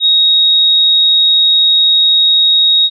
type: tone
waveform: sine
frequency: 3768 Hz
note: A#7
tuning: 18 cents sharp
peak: -6 dBFS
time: 0-2.9 s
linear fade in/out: 50 ms
effects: none